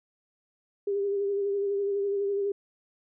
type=tone with vibrato; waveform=sine; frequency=400.4 Hz; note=G4; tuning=37 cents sharp; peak=-25 dBFS; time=0.87-2.52 s; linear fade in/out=5 ms; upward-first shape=sine; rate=12 Hz; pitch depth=29 cents each way; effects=none